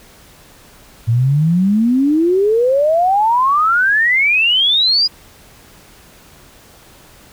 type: exponential sweep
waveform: sine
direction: up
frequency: 110.9 to 4972 Hz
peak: -10 dBFS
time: 1.07-5.08 s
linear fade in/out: 20 ms
effects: pink hiss -44 dBFS RMS until 7.32 s